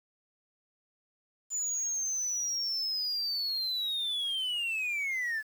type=linear sweep; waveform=sine; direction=down; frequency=7040 to 1699 Hz; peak=-27 dBFS; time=1.5-5.43 s; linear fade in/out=50 ms; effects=tanh soft clip ceiling -29 dBFS + 9-bit